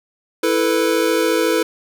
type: chord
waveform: square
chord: E suspended fourth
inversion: none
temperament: equal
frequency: 329.6 / 440 / 493.9 Hz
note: E4 / A4 / B4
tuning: 0 / 0 / 0 cents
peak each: -20 dBFS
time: 0.43-1.63 s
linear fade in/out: 5 ms
effects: none